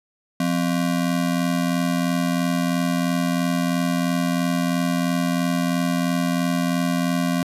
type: ring-modulated tone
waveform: square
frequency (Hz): 217.5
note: A3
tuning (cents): -20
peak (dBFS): -17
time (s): 0.4-7.43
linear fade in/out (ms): 2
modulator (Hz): 41.5
effects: resampled to 32000 Hz